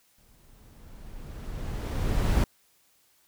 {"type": "noise with exponential growth", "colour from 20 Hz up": "brown", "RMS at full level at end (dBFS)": -20, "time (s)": [0.18, 2.44], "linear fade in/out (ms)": 2, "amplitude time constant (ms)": 490, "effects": ["white hiss -65 dBFS RMS until 3.27 s"]}